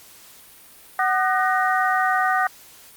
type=harmonic tone with a mistuned harmonic; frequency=374.7 Hz; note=F#4; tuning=22 cents sharp; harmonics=2 / 3 / 4 / 5; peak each=-21 / -23 / -24 / -25 dBFS; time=0.99-2.47 s; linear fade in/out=2 ms; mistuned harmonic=3; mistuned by=+140 cents; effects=white hiss -47 dBFS RMS until 2.96 s + Opus 48 kbps